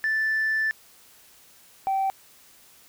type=tone pair in turn; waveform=sine; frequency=1760 / 774.8 Hz; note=A6 / G5; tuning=0 / -20 cents; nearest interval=octave + major second; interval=1420 cents; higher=first; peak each=-20 dBFS; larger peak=neither; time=0.04-0.71 / 1.87-2.1 s; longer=first; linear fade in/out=0 ms; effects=tanh soft clip ceiling -19 dBFS + white hiss -54 dBFS RMS until 2.88 s